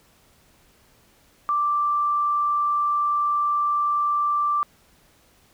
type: tone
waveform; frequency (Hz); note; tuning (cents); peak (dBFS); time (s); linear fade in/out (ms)
sine; 1174.7; D6; 0; -19; 1.49-4.63; 0
effects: pink hiss -58 dBFS RMS until 5.53 s